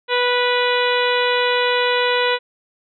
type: harmonic tone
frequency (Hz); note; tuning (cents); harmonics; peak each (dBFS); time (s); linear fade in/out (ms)
491.5; B4; -8; 1 / 2 / 3 / 4 / 5 / 6 / 7 / 8; -19 / -22 / -24 / -25 / -26 / -27 / -27 / -28; 0.08-2.39; 50
effects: none